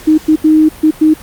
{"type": "tone bursts at uneven times", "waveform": "sine", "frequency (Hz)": 311.1, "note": "D#4", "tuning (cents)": 0, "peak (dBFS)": -4, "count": 5, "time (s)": [[0.07, 0.18], [0.28, 0.36], [0.44, 0.69], [0.83, 0.91], [1.01, 1.14]], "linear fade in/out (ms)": 10, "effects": ["pink hiss -34 dBFS RMS until 1.22 s", "Opus 48 kbps"]}